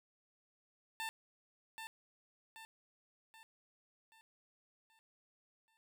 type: tone with echo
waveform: 15% pulse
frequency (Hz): 892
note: A5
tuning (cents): +23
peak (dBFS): -33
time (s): 1-1.09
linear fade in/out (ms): 0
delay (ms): 780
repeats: 6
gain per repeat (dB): -6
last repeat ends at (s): 5.77
effects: none